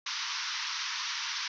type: band-pass noise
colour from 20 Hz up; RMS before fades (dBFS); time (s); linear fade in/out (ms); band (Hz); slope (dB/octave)
white; -35; 0.06-1.48; 5; 920 to 6000; 96
effects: none